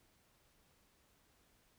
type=silence; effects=pink hiss -72 dBFS RMS until 1.78 s